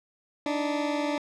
20% pulse tone pair together, 292.4 / 312.9 Hz, D4 / D#4, -7 / +10 cents, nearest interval minor second, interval 117 cents, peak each -22 / -29 dBFS, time 0.46-1.18 s, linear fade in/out 2 ms, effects low-pass 5000 Hz 12 dB/octave

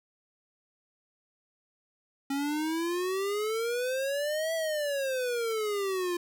square exponential two-way sweep, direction up then down, 272.8 to 659.3 to 345.5 Hz, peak -29 dBFS, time 2.3-6.17 s, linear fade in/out 5 ms, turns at 4.54 s, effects none

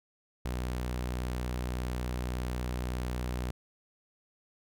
sawtooth tone, 61.74 Hz, B1, in tune, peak -28 dBFS, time 0.45-3.51 s, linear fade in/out 5 ms, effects none

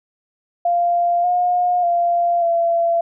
sine tone with pitch steps, 695 / 715 / 692 / 678 Hz, F5 / F5 / F5 / E5, -9 / +41 / -16 / +49 cents, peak -14 dBFS, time 0.65-3.01 s, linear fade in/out 5 ms, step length 590 ms, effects none

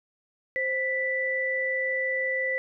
sine tone pair together, 523.2 / 1975.5 Hz, C5 / B6, 0 / 0 cents, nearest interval octave + major seventh, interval 2300 cents, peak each -30 / -26 dBFS, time 0.56-2.58 s, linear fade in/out 0 ms, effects none

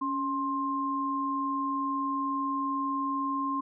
sine tone pair together, 279 / 1056.7 Hz, C#4 / C6, +11 / +17 cents, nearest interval octave + major seventh, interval 2306 cents, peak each -32 / -29 dBFS, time 0.01-3.61 s, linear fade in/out 10 ms, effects none

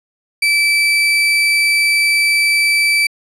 35% pulse tone, 2318 Hz, D7, 23 cents flat, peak -9 dBFS, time 0.42-3.07 s, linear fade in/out 5 ms, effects low-pass 11000 Hz 12 dB/octave

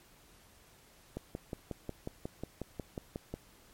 click train, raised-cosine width 2 ms, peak -24 dBFS, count 13, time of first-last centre 1.17-3.34 s, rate 5.53 Hz, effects pink hiss -61 dBFS RMS until 3.73 s + MP3 64 kbps

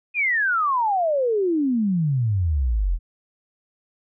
sine exponential sweep, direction down, 2514 to 39.18 Hz, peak -18 dBFS, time 0.14-2.99 s, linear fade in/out 50 ms, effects none

